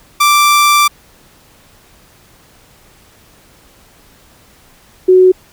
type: tone pair in turn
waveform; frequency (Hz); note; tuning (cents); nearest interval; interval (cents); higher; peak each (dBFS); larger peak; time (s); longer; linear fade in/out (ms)
sawtooth / sine; 1174.7 / 370; D6 / F#4; 0 / 0; octave + minor sixth; 2000; first; -3; neither; 0.2-0.88 / 5.08-5.32; first; 10
effects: pink hiss -46 dBFS RMS until 5.52 s